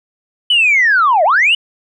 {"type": "linear two-way sweep", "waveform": "sine", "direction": "down then up", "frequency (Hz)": [3024, 590, 3024], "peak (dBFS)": -7, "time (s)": [0.5, 1.55], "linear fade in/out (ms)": 5, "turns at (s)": 1.24, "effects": ["tanh soft clip ceiling -4 dBFS"]}